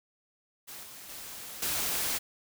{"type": "noise with level steps", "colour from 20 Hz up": "white", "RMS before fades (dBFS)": [-44, -47, -43, -31], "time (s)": [0.67, 2.19], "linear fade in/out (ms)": 20, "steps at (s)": [0.83, 1.09, 1.62], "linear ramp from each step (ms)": 5, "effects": []}